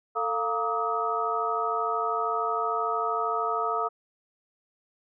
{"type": "tone cluster", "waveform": "sine", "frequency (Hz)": [446.8, 698, 934, 1176, 1269], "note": ["A4", "F5", "A#5", "D6", "D#6"], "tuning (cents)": [27, -1, 3, 2, 34], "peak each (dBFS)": [-32, -31, -35, -34, -28], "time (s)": [0.15, 3.89], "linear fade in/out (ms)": 20, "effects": []}